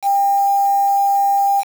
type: tone with quantisation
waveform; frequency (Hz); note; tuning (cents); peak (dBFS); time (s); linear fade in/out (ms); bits
sine; 797; G5; +28; -12; 0.02-1.64; 50; 5
effects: none